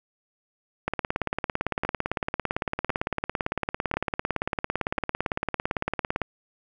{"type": "two click trains", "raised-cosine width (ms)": 0.5, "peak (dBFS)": [-10, -11], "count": [96, 4], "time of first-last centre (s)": [[0.88, 6.217], [1.85, 4.985]], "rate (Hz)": [17.8, 0.957], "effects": []}